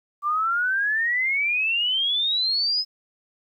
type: exponential sweep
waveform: sine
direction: up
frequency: 1162 to 5140 Hz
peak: -20 dBFS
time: 0.22-2.85 s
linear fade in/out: 50 ms
effects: 10-bit